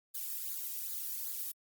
violet noise with flanger, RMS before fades -39 dBFS, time 0.14-1.52 s, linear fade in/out 10 ms, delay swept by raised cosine 0.35 to 1.45 ms, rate 2.6 Hz, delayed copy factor -0.6, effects Opus 48 kbps

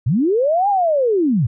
sine linear two-way sweep, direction up then down, 98.9 to 830.6 to 98.9 Hz, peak -13 dBFS, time 0.06-1.47 s, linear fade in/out 10 ms, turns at 0.69 s, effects none

